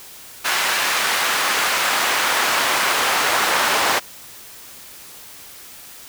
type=noise with high-pass filter sweep; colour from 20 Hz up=brown; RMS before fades=-19 dBFS; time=0.44-4 s; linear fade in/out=20 ms; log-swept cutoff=1500 to 960 Hz; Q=0.87; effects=white hiss -40 dBFS RMS until 6.08 s